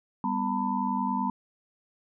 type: tone cluster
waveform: sine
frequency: 198.3 / 247.6 / 902 / 992 Hz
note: G3 / B3 / A5 / B5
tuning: +20 / +5 / +43 / +7 cents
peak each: -31 dBFS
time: 0.24-1.3 s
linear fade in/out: 2 ms
effects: none